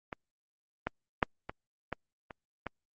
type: clicks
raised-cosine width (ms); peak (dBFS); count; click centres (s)
0.5; -22 / -16 / -9 / -22 / -18 / -28 / -20; 7; 0.128 / 0.87 / 1.228 / 1.495 / 1.927 / 2.308 / 2.667
effects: Opus 32 kbps